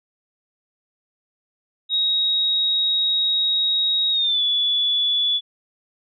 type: tone with pitch glide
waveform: sine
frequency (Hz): 3787 to 3433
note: A#7 to A7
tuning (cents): +27 to -43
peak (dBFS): -17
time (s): 1.89-5.41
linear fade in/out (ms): 50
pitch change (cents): -170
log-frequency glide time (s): 4.11-4.42
effects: none